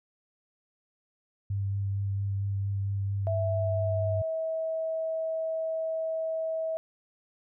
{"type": "tone with vibrato", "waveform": "sine", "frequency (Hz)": 99.1, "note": "G2", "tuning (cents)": 19, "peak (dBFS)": -27, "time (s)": [1.5, 4.22], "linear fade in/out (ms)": 5, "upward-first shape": "sine", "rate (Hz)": 4.4, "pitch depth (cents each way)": 12}
{"type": "tone with pitch glide", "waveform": "sine", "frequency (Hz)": [659.3, 645], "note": ["E5", "E5"], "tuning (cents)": [0, -38], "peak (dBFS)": -28, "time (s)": [3.27, 6.77], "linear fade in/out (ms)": 0, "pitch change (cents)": -38, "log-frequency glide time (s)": [3.51, 4.13]}
{"effects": []}